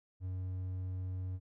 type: tone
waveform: triangle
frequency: 92.5 Hz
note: F#2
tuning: in tune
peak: -34 dBFS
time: 0.2-1.4 s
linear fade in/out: 50 ms
effects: none